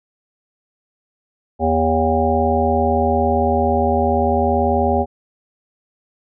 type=harmonic tone; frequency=80.2 Hz; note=E2; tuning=47 cents flat; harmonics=1 / 3 / 5 / 7 / 9 / 10; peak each=-21 / -21 / -21 / -21 / -21 / -21 dBFS; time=1.59-5.06 s; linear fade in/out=50 ms; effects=none